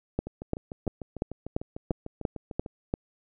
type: two click trains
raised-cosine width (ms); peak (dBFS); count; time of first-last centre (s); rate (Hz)
2; -13 / -23; 9 / 17; 0.19-2.939 / 0.27-2.662; 2.91 / 6.69
effects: none